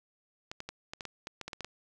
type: clicks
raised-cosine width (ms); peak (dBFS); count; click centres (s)
0.2; -22; 12; 0.515 / 0.604 / 0.69 / 0.935 / 1.008 / 1.053 / 1.271 / 1.413 / 1.48 / 1.532 / 1.607 / 1.646
effects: none